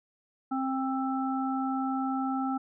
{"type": "harmonic tone", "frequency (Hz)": 264.6, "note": "C4", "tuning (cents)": 20, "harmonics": [1, 3, 5], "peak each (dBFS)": [-29, -33, -36], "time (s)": [0.51, 2.58], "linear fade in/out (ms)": 10, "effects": []}